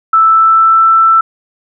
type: tone with pitch glide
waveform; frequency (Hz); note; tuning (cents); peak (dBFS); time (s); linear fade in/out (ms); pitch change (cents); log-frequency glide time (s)
sine; 1318.5 to 1330; E6 to E6; 0 to +15; -4; 0.13-1.21; 5; +15; 0.23-0.86
effects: none

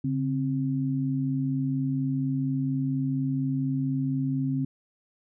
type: tone pair together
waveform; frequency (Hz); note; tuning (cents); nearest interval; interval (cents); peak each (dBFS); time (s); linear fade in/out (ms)
sine; 140.46 / 264.7; C#3 / C4; +23 / +20; major seventh; 1097; -27; 0.04-4.65; 5
effects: none

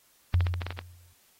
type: tone with exponential decay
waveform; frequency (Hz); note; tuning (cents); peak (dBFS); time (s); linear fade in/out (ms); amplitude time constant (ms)
sine; 88; F2; +14; -18; 0.34-1.13; 0; 170
type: clicks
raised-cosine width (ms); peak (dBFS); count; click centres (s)
0.3; -19; 8; 0.342 / 0.407 / 0.468 / 0.54 / 0.618 / 0.666 / 0.706 / 0.79
effects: white hiss -63 dBFS RMS until 1.39 s + AAC 48 kbps

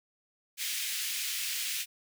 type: high-pass noise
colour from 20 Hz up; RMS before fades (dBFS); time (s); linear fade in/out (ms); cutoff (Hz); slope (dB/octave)
pink; -34; 0.57-1.86; 50; 2200; 24
effects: none

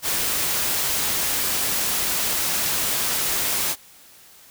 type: noise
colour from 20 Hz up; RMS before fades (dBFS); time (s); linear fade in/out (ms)
white; -23; 0.02-3.76; 50
effects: white hiss -49 dBFS RMS until 4.5 s

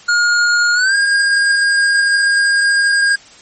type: tone with pitch glide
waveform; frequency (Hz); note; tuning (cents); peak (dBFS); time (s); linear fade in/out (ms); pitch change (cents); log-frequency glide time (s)
square; 1426 to 1619.2; F6 to G#6; +36 to -44; -11; 0.08-3.16; 10; +220; 0.74-0.95
effects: white hiss -41 dBFS RMS until 3.41 s + MP3 32 kbps

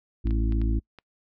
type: harmonic tone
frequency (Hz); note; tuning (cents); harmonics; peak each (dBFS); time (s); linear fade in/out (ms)
55; A1; 0; 1 / 2 / 4 / 5 / 6; -22 / -31 / -34 / -35 / -35; 0.24-0.8; 20
type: clicks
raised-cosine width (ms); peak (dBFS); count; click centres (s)
0.3; -29; 5; 0.271 / 0.308 / 0.523 / 0.616 / 0.987
effects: noise-tail reverb RT60 0.1 s tail -26 dB re dry

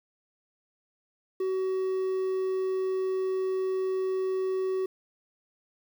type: tone with quantisation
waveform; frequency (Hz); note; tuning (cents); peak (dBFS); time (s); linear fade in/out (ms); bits
triangle; 377.2; F#4; +33; -24; 1.4-4.86; 5; 9
effects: none

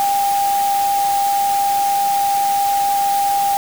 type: tone in noise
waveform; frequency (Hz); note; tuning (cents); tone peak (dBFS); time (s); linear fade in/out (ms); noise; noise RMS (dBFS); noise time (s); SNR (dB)
sine; 800; G5; +35; -14; 0-3.57; 0; white; -27; 0-3.57; +10
effects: none

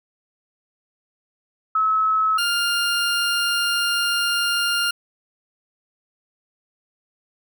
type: tone pair in turn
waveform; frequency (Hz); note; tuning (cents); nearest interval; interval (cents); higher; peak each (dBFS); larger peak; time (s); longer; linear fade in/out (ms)
sine / 20% pulse; 1293 / 1403.7; E6 / F6; -34 / +8; minor second; 142; second; -16 / -14; second; 1.75-2.38 / 2.38-4.91; second; 5
effects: none

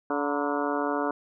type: harmonic tone with a mistuned harmonic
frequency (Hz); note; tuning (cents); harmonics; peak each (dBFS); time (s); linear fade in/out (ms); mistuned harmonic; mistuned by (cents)
144.2; D3; -31; 2 / 3 / 4 / 5 / 6 / 7 / 8 / 9 / 10; -30 / -32 / -33 / -34 / -35 / -35 / -36 / -37 / -37; 0.1-1.11; 2; 6; +99
effects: none

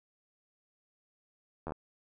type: slowing click train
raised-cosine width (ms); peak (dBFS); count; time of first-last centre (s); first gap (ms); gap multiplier
1; -24; 5; 1.67-1.721; 12; 1.04
effects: none

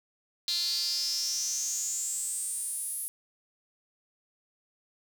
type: tone with high-pass filter sweep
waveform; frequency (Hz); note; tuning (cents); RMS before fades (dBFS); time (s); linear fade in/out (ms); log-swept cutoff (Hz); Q
sawtooth; 346; F4; -16; -32; 0.48-3.08; 0; 4100 to 11000; 8.9
effects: none

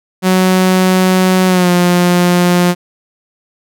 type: tone with pitch glide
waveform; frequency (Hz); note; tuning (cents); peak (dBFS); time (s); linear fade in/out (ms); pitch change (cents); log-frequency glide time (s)
sawtooth; 185.7 to 177.11; F#3 to F3; +7 to +25; -4; 0.22-2.75; 50; -82; 1.47-1.7
effects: none

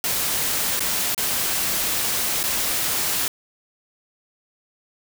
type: noise with dropouts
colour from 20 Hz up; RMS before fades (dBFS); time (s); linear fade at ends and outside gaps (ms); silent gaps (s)
white; -23; 0.04-3.28; 1; 0.794-0.805 / 1.147-1.178 / 2.431-2.438
effects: none

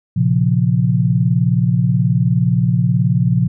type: chord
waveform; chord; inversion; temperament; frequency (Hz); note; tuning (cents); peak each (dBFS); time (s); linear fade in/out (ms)
sine; Bb minor; none; equal with one note detuned; 116.54 / 135.5 / 174.61; Bb2 / Db3 / F3; 0 / -39 / 0; -16; 0.16-3.48; 10
effects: none

